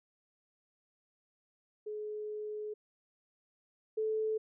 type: tone pair in turn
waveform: sine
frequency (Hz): 424 / 435.9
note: G#4 / A4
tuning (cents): +36 / -16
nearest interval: unison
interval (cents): 48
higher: second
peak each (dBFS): -37 / -30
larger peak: second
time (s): 1.86-2.74 / 3.97-4.38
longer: first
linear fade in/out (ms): 10
effects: none